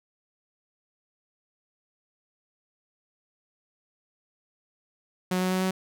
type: tone with pitch steps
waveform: sawtooth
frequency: 183.3 / 184.68 / 186.07 / 187.48 Hz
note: F#3 / F#3 / F#3 / F#3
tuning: -16 / -3 / +10 / +23 cents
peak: -20 dBFS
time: 5.31-5.71 s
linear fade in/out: 5 ms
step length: 100 ms
effects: none